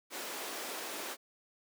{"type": "high-pass noise", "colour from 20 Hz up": "pink", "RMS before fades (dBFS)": -41, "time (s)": [0.1, 1.17], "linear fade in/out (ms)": 50, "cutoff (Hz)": 310, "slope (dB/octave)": 24, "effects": []}